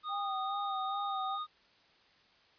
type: tone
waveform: square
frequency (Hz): 1234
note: D#6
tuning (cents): -15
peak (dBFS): -36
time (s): 0.03-1.47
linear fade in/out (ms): 50
type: tone with vibrato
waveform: sine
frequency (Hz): 784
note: G5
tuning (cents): 0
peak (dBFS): -36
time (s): 0.08-1.39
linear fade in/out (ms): 50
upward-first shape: sine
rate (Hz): 2.4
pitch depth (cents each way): 48
effects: white hiss -65 dBFS RMS until 2.58 s + resampled to 11025 Hz